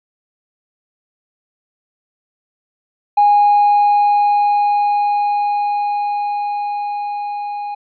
triangle tone with level ramp, 823 Hz, G#5, 16 cents flat, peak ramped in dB -4 to -20 dBFS, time 3.17-7.75 s, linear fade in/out 10 ms, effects tanh soft clip ceiling -5 dBFS + resampled to 11025 Hz

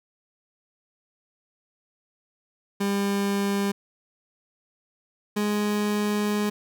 30% pulse tone pair in turn, 200 / 208.1 Hz, G3 / G#3, +35 / +4 cents, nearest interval minor second, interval 69 cents, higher second, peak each -20 dBFS, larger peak neither, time 2.8-3.72 / 5.36-6.5 s, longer second, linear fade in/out 10 ms, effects none

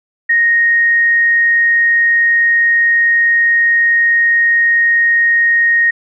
sine tone, 1864.7 Hz, A#6, in tune, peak -8 dBFS, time 0.29-5.91 s, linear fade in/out 10 ms, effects none

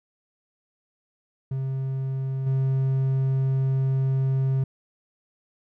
triangle tone with level steps, 133.4 Hz, C3, 34 cents sharp, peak -23 / -18 dBFS, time 1.51-4.64 s, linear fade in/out 5 ms, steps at 2.46 s, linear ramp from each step 10 ms, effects none

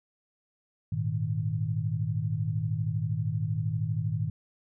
sine chord, Ab suspended second, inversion none, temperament equal, 103.83 / 116.54 / 155.56 Hz, Ab2 / Bb2 / Eb3, 0 / 0 / 0 cents, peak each -31 dBFS, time 0.92-4.3 s, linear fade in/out 5 ms, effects none

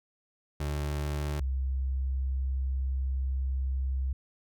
30% pulse / sine tone pair in turn, 73.42 / 65.92 Hz, D2 / C2, 0 / +14 cents, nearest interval major second, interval 186 cents, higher first, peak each -27 dBFS, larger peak neither, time 0.6-1.4 / 1.4-4.13 s, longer second, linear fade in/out 5 ms, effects none

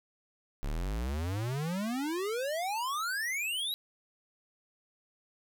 square exponential sweep, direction up, 33.24 to 3951 Hz, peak -32 dBFS, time 0.63-3.74 s, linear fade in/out 0 ms, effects none

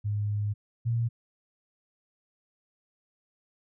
sine tone pair in turn, 103.83 / 116.55 Hz, G#2 / A#2, 0 / 0 cents, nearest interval major second, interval 200 cents, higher second, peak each -26 / -24 dBFS, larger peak second, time 0.04-0.54 / 0.85-1.09 s, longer first, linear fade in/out 20 ms, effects none

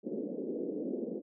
white band-pass noise, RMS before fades -37 dBFS, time 0.03-1.22 s, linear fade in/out 50 ms, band 200 to 490 Hz, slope 48 dB/octave, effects none

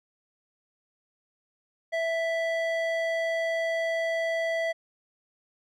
square tone with band-pass filter, 659.3 Hz, E5, in tune, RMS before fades -28 dBFS, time 1.92-4.73 s, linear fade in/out 20 ms, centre 1300 Hz, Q 5.7, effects none

